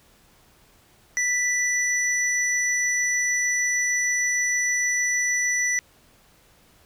sine tone pair together, 1975.5 / 5920 Hz, B6 / F#8, 0 / 0 cents, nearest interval octave + perfect fifth, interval 1900 cents, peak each -21 / -23 dBFS, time 1.17-5.79 s, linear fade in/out 0 ms, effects tanh soft clip ceiling -16 dBFS + pink hiss -57 dBFS RMS until 6.85 s

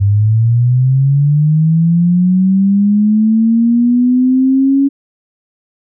sine linear sweep, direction up, 98 to 278.7 Hz, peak -7 dBFS, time 0-4.89 s, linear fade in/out 20 ms, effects none

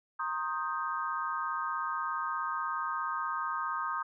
sine chord, C minor seventh, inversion third, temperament equal with one note detuned, 932.3 / 1069.1 / 1244.5 / 1568 Hz, Bb5 / C6 / Eb6 / G6, 0 / +37 / 0 / 0 cents, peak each -39 / -37 / -34 / -39 dBFS, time 0.19-4.03 s, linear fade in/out 10 ms, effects none

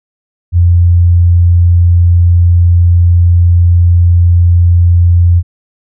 sine tone, 86.9 Hz, F2, 8 cents flat, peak -3 dBFS, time 0.52-5.43 s, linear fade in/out 50 ms, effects none

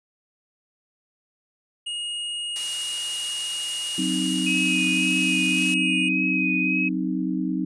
square tone, 2867 Hz, F7, 45 cents sharp, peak -28 dBFS, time 1.86-6.09 s, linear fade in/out 10 ms
blue noise, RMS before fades -29 dBFS, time 2.56-5.74 s, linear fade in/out 0 ms
sine chord, C diminished, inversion second, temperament equal, 185 / 261.6 / 311.1 Hz, Gb3 / C4 / Eb4, 0 / 0 / 0 cents, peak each -27 dBFS, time 3.98-7.65 s, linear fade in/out 5 ms
sine tone with vibrato, 2520 Hz, D#7, 21 cents sharp, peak -22 dBFS, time 4.46-6.89 s, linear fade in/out 10 ms, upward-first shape sine, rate 1.8 Hz, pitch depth 23 cents each way
effects resampled to 22050 Hz

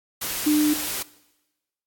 sine tone in noise, 300.1 Hz, D4, 38 cents sharp, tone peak -16 dBFS, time 0.46-0.74 s, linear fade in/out 10 ms, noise white, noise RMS -28 dBFS, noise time 0.21-1.03 s, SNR +9 dB, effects noise-tail reverb RT60 1.0 s tail -20 dB re dry + AAC 64 kbps

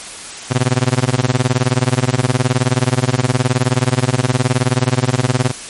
sawtooth tone with tremolo, 126.6 Hz, B2, 43 cents sharp, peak -5 dBFS, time 0.5-5.52 s, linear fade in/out 20 ms, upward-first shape sine, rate 19 Hz, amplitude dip 100%, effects white hiss -30 dBFS RMS until 5.69 s + MP3 48 kbps

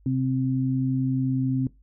sine tone pair together, 130.81 / 262.1 Hz, C3 / C4, 0 / +3 cents, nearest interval octave, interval 1203 cents, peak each -24 dBFS, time 0.06-1.67 s, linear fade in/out 2 ms, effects noise-tail reverb RT60 0.2 s tail -20 dB re dry + added 50 Hz sine -53 dBFS peak until 1.82 s

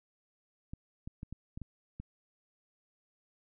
clicks, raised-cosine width 5 ms, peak -29 dBFS, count 7, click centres 0.735 / 1.075 / 1.231 / 1.326 / 1.575 / 1.617 / 2 s, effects none

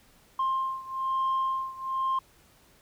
sine beating tone pair, 1057 / 1058.1 Hz, C6 / C6, +17 / +19 cents, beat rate 1.1 Hz, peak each -27 / -29 dBFS, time 0.39-2.19 s, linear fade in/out 5 ms, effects tanh soft clip ceiling -22 dBFS + pink hiss -60 dBFS RMS until 2.81 s

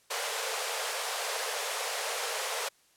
pink high-pass noise, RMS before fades -33 dBFS, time 0.1-2.69 s, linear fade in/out 10 ms, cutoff 430 Hz, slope 96 dB/octave, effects white hiss -65 dBFS RMS until 2.96 s + low-pass 11000 Hz 12 dB/octave

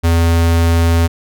square tone, 83.7 Hz, E2, 27 cents sharp, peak -10 dBFS, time 0.03-1.08 s, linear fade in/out 20 ms, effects none

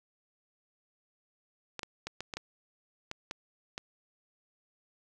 clicks, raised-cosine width 0.2 ms, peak -20 dBFS, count 9, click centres 1.793 / 1.832 / 2.07 / 2.206 / 2.338 / 2.37 / 3.114 / 3.311 / 3.779 s, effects none

